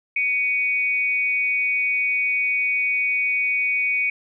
sine tone pair together, 2250 / 2478 Hz, C#7 / D#7, +25 / -8 cents, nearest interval major second, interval 167 cents, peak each -20 / -24 dBFS, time 0.16-4.1 s, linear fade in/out 5 ms, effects none

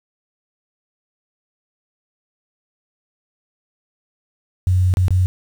sine tone with dropouts, 91.8 Hz, F#2, 13 cents flat, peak -12 dBFS, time 4.67-5.26 s, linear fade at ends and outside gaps 0 ms, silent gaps 4.939-4.971 / 5.082-5.106 s, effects 7-bit

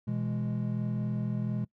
triangle chord, E major, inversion second, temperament equal, 123.47 / 164.81 / 207.7 Hz, B2 / E3 / G#3, 0 / 0 / 0 cents, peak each -30 / -35 / -31 dBFS, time 0.07-1.65 s, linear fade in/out 10 ms, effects noise-tail reverb RT60 0.1 s tail -22 dB re dry

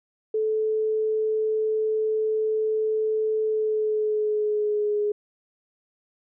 sine tone with pitch glide, 434.9 to 416.5 Hz, A4 to G#4, -20 to +5 cents, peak -21 dBFS, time 0.34-5.12 s, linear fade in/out 5 ms, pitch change -75 cents, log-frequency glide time 3.44-5.01 s, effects none

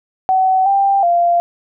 sine tone with pitch steps, 755 / 790 / 692 Hz, F#5 / G5 / F5, +35 / +13 / -16 cents, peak -10 dBFS, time 0.29-1.4 s, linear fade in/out 0 ms, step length 370 ms, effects none

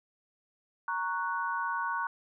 sine chord, F# major, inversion first, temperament equal, 932.3 / 1108.7 / 1480 Hz, A#5 / C#6 / F#6, 0 / 0 / 0 cents, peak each -34 dBFS, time 0.88-2.07 s, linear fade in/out 2 ms, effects none

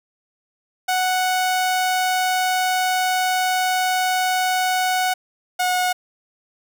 sawtooth tone pair in turn, 740 / 729.4 Hz, F#5 / F#5, 0 / -25 cents, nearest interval unison, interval 25 cents, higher first, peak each -14 dBFS, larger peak neither, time 0.88-5.14 / 5.59-5.93 s, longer first, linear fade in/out 10 ms, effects none

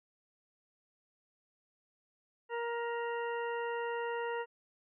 harmonic tone with a mistuned harmonic, 470 Hz, A#4, 14 cents sharp, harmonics 1 / 2 / 3 / 4 / 6, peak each -36 / -39 / -45 / -44 / -50 dBFS, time 2.49-4.46 s, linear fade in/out 50 ms, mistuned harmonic 6, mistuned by -25 cents, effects none

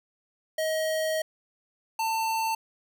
square tone pair in turn, 632 / 893.8 Hz, D#5 / A5, +27 / +27 cents, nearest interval tritone, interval 600 cents, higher second, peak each -26 dBFS, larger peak neither, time 0.58-1.22 / 1.99-2.55 s, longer first, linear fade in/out 5 ms, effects none

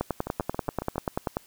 two click trains, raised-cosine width 1 ms, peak -12 / -18 dBFS, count 15 / 6, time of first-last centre 0.01-1.369 / 0.27-0.958 s, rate 10.3 / 7.27 Hz, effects white hiss -56 dBFS RMS until 1.46 s

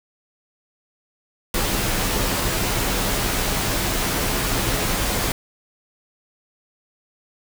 pink noise with comb filter, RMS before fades -22 dBFS, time 1.54-5.32 s, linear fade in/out 2 ms, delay 13 ms, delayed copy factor -0.5, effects none

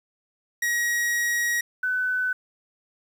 45% pulse / sine tone pair in turn, 1900 / 1504.7 Hz, A#6 / F#6, +33 / +29 cents, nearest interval major third, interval 404 cents, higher first, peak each -22 / -22 dBFS, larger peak neither, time 0.62-1.61 / 1.83-2.33 s, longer first, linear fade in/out 5 ms, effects 9-bit

